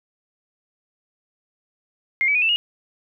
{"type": "tone with pitch steps", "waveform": "sine", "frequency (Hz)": [2123, 2289, 2467, 2659, 2867], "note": ["C7", "D7", "D#7", "E7", "F7"], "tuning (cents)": [25, -45, -15, 14, 45], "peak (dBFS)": -16, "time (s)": [2.21, 2.56], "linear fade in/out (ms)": 0, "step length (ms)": 70, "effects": []}